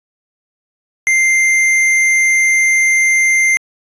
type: tone with hard clipping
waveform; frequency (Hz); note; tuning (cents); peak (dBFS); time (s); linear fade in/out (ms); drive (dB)
sine; 2093; C7; 0; -11; 1.07-3.57; 0; 10
effects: resampled to 24000 Hz